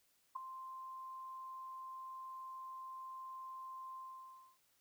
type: tone with ADSR envelope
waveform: sine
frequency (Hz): 1046.5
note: C6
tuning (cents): 0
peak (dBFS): -35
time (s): 0.35-4.58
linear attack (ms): 13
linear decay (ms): 3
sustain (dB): -11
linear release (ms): 620
effects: white hiss -75 dBFS RMS until 4.8 s